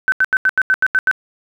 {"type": "tone bursts", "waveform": "sine", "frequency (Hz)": 1527, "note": "G6", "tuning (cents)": -46, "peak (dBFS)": -10, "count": 9, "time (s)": [0.08, 1.113], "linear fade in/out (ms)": 0, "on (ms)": 41, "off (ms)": 83, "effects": ["8-bit"]}